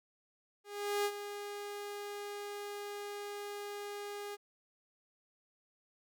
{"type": "tone with ADSR envelope", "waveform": "sawtooth", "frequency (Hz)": 409.2, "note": "G#4", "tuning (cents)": -26, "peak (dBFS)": -26, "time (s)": [0.64, 4.37], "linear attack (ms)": 410, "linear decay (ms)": 59, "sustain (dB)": -11, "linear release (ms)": 31, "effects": []}